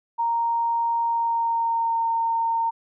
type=tone with pitch glide; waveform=sine; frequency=930 to 916.1 Hz; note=A#5 to A#5; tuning=-4 to -30 cents; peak=-20 dBFS; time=0.18-2.71 s; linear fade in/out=20 ms; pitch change=-26 cents; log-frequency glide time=1.04-2.02 s; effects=none